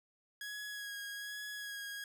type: tone with vibrato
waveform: sawtooth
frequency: 1661.2 Hz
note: G#6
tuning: in tune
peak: -38 dBFS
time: 0.41-2.04 s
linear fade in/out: 2 ms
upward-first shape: sine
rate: 1.2 Hz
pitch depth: 22 cents each way
effects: none